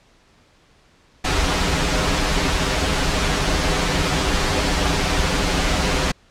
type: noise with comb filter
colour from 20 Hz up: pink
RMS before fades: -19 dBFS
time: 1.24-6.12 s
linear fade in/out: 10 ms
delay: 8.8 ms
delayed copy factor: -0.75
effects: pink hiss -55 dBFS RMS until 6.3 s + low-pass 6000 Hz 12 dB/octave